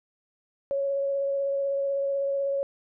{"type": "tone with vibrato", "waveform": "sine", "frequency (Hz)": 554.4, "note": "C#5", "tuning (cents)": 0, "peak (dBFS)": -24, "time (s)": [0.71, 2.63], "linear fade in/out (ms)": 0, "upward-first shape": "triangle", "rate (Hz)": 16, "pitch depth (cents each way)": 15, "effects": []}